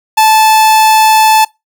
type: tone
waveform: 45% pulse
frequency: 873 Hz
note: A5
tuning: 14 cents flat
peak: -4 dBFS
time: 0.17-1.45 s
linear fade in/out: 10 ms
effects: noise-tail reverb RT60 0.2 s tail -23 dB re dry